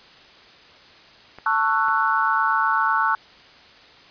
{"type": "clicks", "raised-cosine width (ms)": 0.5, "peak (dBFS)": -24, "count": 2, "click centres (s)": [1.386, 1.884]}
{"type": "chord", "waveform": "sine", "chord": "F# minor seventh", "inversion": "first", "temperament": "just", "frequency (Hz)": [888, 1110, 1332, 1480], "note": ["A5", "C#6", "E6", "F#6"], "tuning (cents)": [16, 2, 18, 0], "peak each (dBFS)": -23, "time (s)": [1.46, 3.15], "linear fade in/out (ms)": 2}
{"effects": ["white hiss -48 dBFS RMS until 4.1 s", "resampled to 11025 Hz"]}